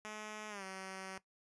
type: tone with pitch glide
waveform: 5% pulse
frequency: 213.5 to 190.21 Hz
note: G#3 to F#3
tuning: +48 to +48 cents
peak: -33 dBFS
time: 0.05-1.18 s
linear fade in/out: 0 ms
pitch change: -200 cents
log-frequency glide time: 0.49-0.64 s
effects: noise-tail reverb RT60 0.1 s tail -17 dB re dry + resampled to 22050 Hz

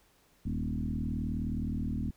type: tone with frequency modulation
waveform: sine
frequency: 146 Hz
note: D3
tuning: 10 cents flat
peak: -30 dBFS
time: 0.45-2.11 s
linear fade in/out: 10 ms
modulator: 39.2 Hz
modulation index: 3.1
effects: pink hiss -66 dBFS RMS until 2.16 s

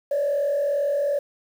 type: tone with frequency modulation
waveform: sine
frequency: 573 Hz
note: D5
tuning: 43 cents flat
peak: -19 dBFS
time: 0.11-1.19 s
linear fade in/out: 5 ms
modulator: 42.4 Hz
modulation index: 0.6
effects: tanh soft clip ceiling -16 dBFS + 8-bit

